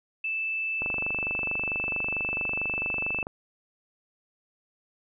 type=tone; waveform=sine; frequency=2637 Hz; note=E7; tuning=in tune; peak=-27 dBFS; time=0.24-3.23 s; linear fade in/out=5 ms
type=click train; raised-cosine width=1 ms; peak=-21 dBFS; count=61; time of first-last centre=0.82-3.269 s; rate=24.5 Hz
effects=none